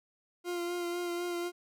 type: tone with vibrato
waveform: 40% pulse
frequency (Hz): 349.2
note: F4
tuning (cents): 0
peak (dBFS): -32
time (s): 0.44-1.52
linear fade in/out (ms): 50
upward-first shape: sine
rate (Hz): 4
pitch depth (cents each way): 20
effects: none